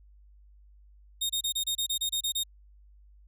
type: tone bursts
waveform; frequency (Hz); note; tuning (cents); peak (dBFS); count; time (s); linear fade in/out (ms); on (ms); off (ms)
sawtooth; 3699; A#7; -14; -24; 11; 1.21-2.436; 10; 86; 28
effects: added 50 Hz sine -53 dBFS peak until 3.27 s